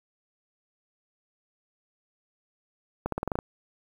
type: accelerating click train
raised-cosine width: 1 ms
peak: -14 dBFS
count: 8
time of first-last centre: 3.06-3.389 s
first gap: 63 ms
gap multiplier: 0.9
effects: 8-bit